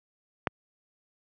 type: click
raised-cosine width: 0.5 ms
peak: -9 dBFS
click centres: 0.472 s
effects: high-pass 100 Hz 12 dB/octave